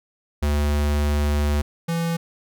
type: tone pair in turn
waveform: square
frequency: 73.42 / 167.32 Hz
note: D2 / E3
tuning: 0 / +26 cents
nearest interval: octave + major second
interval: 1426 cents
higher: second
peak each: -19 / -22 dBFS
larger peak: first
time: 0.42-1.62 / 1.88-2.17 s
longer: first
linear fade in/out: 10 ms
effects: none